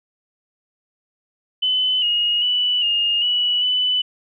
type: tone with pitch steps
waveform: sine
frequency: 3022 / 2873 / 2964 / 2837 / 2943 / 2993 Hz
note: F#7 / F7 / F#7 / F7 / F#7 / F#7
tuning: +36 / +48 / +2 / +27 / -10 / +19 cents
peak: -16 dBFS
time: 1.62-4.02 s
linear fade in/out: 10 ms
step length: 400 ms
effects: none